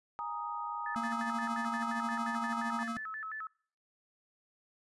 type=chord; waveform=sine; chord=Ab suspended second; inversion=none; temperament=just; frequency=830.6 / 934.4 / 1245.9 Hz; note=Ab5 / Bb5 / Eb6; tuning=0 / +4 / +2 cents; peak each=-43 / -39 / -39 dBFS; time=0.19-2.83 s; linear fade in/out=0 ms
type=tone with vibrato; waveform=sine; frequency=1504 Hz; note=F#6; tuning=28 cents sharp; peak=-38 dBFS; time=0.86-3.47 s; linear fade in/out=2 ms; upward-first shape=square; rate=5.7 Hz; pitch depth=260 cents each way
type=tone with tremolo; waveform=square; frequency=230.6 Hz; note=A#3; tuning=19 cents flat; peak=-35 dBFS; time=0.96-2.97 s; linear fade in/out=0 ms; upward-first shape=sine; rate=13 Hz; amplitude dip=50%
effects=noise-tail reverb RT60 0.6 s tail -26 dB re dry + resampled to 24000 Hz